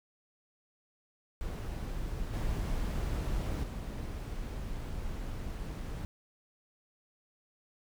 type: noise with level steps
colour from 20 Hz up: brown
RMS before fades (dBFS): -37 / -33 / -38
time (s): 1.41-6.05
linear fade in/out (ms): 0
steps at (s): 2.33 / 3.63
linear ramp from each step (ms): 10
effects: none